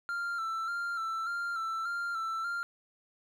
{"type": "tone with vibrato", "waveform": "triangle", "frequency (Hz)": 1362, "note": "F6", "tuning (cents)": -44, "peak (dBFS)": -30, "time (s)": [0.09, 2.63], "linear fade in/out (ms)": 0, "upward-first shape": "square", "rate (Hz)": 1.7, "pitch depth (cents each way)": 39, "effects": []}